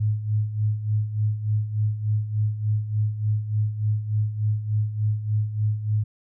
sine tone with tremolo, 106.6 Hz, G#2, 46 cents sharp, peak -18 dBFS, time 0-6.04 s, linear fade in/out 10 ms, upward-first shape sine, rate 3.4 Hz, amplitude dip 70%, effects none

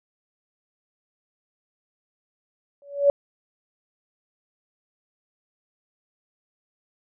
sine tone with exponential growth, 567 Hz, C#5, 39 cents sharp, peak -10 dBFS, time 2.82-3.1 s, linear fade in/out 1 ms, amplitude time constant 59 ms, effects none

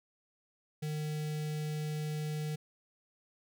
square tone with notch filter, 152.2 Hz, D#3, 38 cents flat, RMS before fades -36 dBFS, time 0.82-2.56 s, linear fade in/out 10 ms, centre 1100 Hz, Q 0.88, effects none

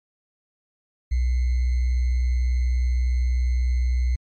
sine tone with sample-and-hold, 61.74 Hz, B1, in tune, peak -18 dBFS, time 1.11-4.16 s, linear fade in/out 10 ms, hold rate 2100 Hz, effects MP3 32 kbps

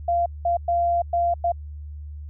sine tone bursts at uneven times, 690 Hz, F5, 21 cents flat, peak -18 dBFS, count 5, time 0.08-0.26 / 0.45-0.57 / 0.68-1.02 / 1.13-1.34 / 1.44-1.52 s, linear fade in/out 5 ms, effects added 74 Hz sine -33 dBFS peak until 2.29 s

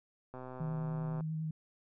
click train, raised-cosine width 1 ms, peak -32 dBFS, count 112, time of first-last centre 0.34-1.207 s, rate 128 Hz
sine tone with vibrato, 157.9 Hz, D#3, 26 cents sharp, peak -34 dBFS, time 0.6-1.51 s, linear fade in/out 5 ms, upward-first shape sine, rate 10 Hz, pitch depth 18 cents each way
effects none

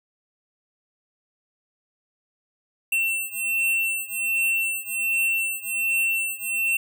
square beating tone pair, 2700 / 2701.3 Hz, E7 / E7, +41 / +42 cents, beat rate 1.3 Hz, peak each -25 / -27 dBFS, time 2.92-6.77 s, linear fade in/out 5 ms, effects none

